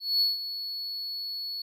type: tone with ADSR envelope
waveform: triangle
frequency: 4397 Hz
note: C#8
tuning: 15 cents flat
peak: -19 dBFS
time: 0-1.62 s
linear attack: 210 ms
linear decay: 160 ms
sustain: -12 dB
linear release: 5 ms
effects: none